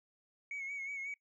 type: tone with vibrato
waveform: sine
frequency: 2217 Hz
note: C#7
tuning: in tune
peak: -37 dBFS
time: 0.51-1.14 s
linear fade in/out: 2 ms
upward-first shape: sine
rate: 5.5 Hz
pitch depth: 48 cents each way
effects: noise-tail reverb RT60 0.1 s tail -22 dB re dry + tanh soft clip ceiling -36 dBFS